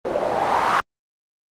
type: noise with low-pass filter sweep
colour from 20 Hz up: blue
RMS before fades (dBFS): -20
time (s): 0.05-0.8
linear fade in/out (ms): 0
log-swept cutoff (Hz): 510 to 1200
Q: 3.2
effects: Opus 24 kbps